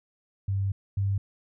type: tone pair in turn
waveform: sine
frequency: 98 / 98.74 Hz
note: G2 / G2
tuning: 0 / +13 cents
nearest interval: unison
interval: 13 cents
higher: second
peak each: -24 / -23 dBFS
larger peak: second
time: 0.48-0.72 / 0.97-1.18 s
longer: first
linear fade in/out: 5 ms
effects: none